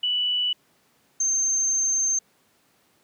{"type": "tone pair in turn", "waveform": "sine", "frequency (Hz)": [2962, 6314], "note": ["F#7", "G8"], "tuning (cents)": [1, 12], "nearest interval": "octave + minor second", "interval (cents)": 1311, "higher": "second", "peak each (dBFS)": [-21, -20], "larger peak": "second", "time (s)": [[0.03, 0.53], [1.2, 2.19]], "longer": "second", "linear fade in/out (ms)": 5, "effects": ["pink hiss -63 dBFS RMS until 3.03 s", "high-pass 150 Hz 12 dB/octave"]}